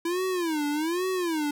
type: tone with vibrato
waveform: square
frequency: 330.6 Hz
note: E4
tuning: 5 cents sharp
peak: -26 dBFS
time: 0.05-1.51 s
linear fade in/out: 5 ms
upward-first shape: sine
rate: 1.2 Hz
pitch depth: 220 cents each way
effects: none